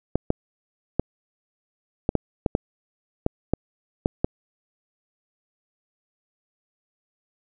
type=clicks; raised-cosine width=2 ms; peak=-6 dBFS; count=11; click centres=0.156 / 0.304 / 0.996 / 2.091 / 2.153 / 2.462 / 2.551 / 3.264 / 3.536 / 4.059 / 4.245 s; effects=none